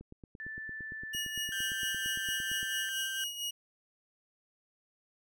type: click train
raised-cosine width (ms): 3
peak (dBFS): -35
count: 24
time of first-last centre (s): 0.01-2.63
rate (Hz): 8.78
type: tone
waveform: sine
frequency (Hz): 1760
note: A6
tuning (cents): 0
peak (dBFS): -39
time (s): 0.4-2.89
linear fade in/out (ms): 0
type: tone with tremolo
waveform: sawtooth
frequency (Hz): 2889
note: F#7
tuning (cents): -42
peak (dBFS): -30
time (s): 1.13-3.51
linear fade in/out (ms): 10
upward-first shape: sine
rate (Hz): 4.4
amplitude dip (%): 60
type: tone with vibrato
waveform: 35% pulse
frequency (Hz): 1568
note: G6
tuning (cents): 0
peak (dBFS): -34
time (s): 1.52-3.24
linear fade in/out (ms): 2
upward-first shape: triangle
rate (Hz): 11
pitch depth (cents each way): 10
effects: none